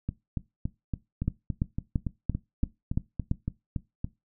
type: two click trains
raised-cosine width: 5 ms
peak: -17 / -13 dBFS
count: 15 / 7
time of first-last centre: 0.09-4.045 / 1.28-3.314 s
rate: 3.54 / 2.95 Hz
effects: noise-tail reverb RT60 0.2 s tail -18 dB re dry